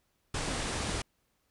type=low-pass noise; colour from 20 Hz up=pink; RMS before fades=-34 dBFS; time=0.34-1.02 s; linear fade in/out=5 ms; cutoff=10000 Hz; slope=96 dB/octave; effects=pink hiss -75 dBFS RMS until 1.5 s